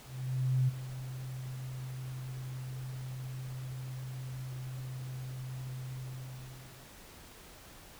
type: tone with ADSR envelope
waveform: sine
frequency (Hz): 128.9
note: C3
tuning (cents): -26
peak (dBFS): -24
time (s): 0.05-6.9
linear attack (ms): 630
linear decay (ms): 23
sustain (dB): -14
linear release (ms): 960
effects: pink hiss -53 dBFS RMS until 7.99 s